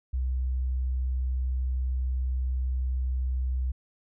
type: tone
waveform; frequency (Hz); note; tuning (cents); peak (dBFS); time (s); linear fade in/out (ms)
sine; 63.8; C2; -43; -25; 0.13-3.72; 10
effects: none